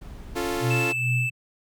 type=noise; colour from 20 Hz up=brown; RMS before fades=-39 dBFS; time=0.01-0.61 s; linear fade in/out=10 ms
type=chord; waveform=sawtooth; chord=Db augmented; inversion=none; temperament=equal; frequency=277.2 / 349.2 / 440 Hz; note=Db4 / F4 / A4; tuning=0 / 0 / 0 cents; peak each=-28 / -24 / -27 dBFS; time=0.35-0.93 s; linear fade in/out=20 ms
type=tone with tremolo; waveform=sine; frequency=123.47 Hz; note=B2; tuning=in tune; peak=-21 dBFS; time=0.6-1.31 s; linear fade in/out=50 ms; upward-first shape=sine; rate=2.3 Hz; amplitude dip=85%
type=tone; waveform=triangle; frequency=2637 Hz; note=E7; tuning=in tune; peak=-23 dBFS; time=0.7-1.3 s; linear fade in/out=10 ms
effects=none